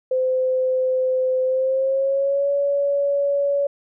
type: tone with pitch glide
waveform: sine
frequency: 515 to 564.9 Hz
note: C5 to C#5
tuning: -28 to +33 cents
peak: -17 dBFS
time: 0.11-3.67 s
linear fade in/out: 5 ms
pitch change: +161 cents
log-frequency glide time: 1.44-2.5 s
effects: none